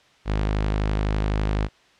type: tone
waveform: sawtooth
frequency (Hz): 51.91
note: G#1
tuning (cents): 0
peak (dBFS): -17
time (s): 0.25-1.69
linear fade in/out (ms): 50
effects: white hiss -56 dBFS RMS until 1.99 s + low-pass 4000 Hz 12 dB/octave